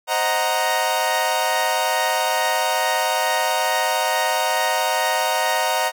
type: chord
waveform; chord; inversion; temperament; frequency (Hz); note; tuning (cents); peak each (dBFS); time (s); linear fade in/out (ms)
sawtooth; C half-diminished seventh; none; equal; 523.3 / 622.3 / 740 / 932.3; C5 / Eb5 / Gb5 / Bb5; 0 / 0 / 0 / 0; -24 / -21 / -20 / -18; 0.07-5.92; 50
effects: none